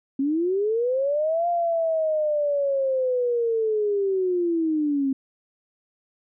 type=linear two-way sweep; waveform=sine; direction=up then down; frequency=264.5 to 698.5 to 264.5 Hz; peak=-20 dBFS; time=0.19-5.13 s; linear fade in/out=5 ms; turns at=1.48 s; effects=none